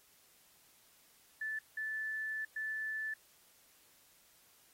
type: tone bursts at uneven times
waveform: sine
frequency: 1751 Hz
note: A6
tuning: 9 cents flat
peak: -36 dBFS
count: 3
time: 1.41-1.59 / 1.77-2.45 / 2.56-3.14 s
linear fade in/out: 5 ms
effects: white hiss -66 dBFS RMS until 4.73 s + AAC 48 kbps